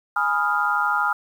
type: chord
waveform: sine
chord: F half-diminished seventh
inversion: first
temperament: equal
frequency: 830.6 / 987.8 / 1244.5 / 1396.9 Hz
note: Ab5 / Cb6 / Eb6 / F6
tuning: 0 / 0 / 0 / 0 cents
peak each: -25 / -28 / -24 / -22 dBFS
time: 0.16-1.13 s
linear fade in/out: 5 ms
effects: 8-bit